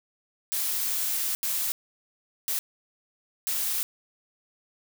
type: noise bursts at uneven times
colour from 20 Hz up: blue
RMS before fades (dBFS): -28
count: 4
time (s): 0.52-1.35 / 1.43-1.72 / 2.48-2.59 / 3.47-3.83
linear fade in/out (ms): 0
effects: none